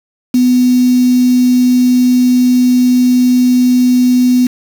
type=tone with quantisation; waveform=sine; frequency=249.6 Hz; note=B3; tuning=19 cents sharp; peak=-6 dBFS; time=0.34-4.47 s; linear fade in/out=5 ms; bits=4; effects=none